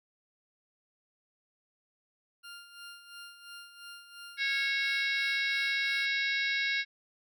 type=tone with tremolo; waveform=20% pulse; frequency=1400 Hz; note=F6; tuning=4 cents sharp; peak=-39 dBFS; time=2.43-6.07 s; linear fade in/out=20 ms; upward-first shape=sine; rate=2.9 Hz; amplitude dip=65%
type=harmonic tone; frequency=549 Hz; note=C#5; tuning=17 cents flat; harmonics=3 / 4 / 5 / 6 / 7 / 8 / 9 / 10; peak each=-33 / -31 / -40 / -45 / -36 / -47 / -43 / -45 dBFS; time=4.37-6.85 s; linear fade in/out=50 ms
effects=none